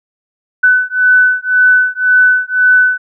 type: beating tone pair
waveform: sine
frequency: 1500 / 1501.9 Hz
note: F#6 / F#6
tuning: +23 / +25 cents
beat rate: 1.9 Hz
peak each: -10 dBFS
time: 0.63-2.98 s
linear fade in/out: 10 ms
effects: none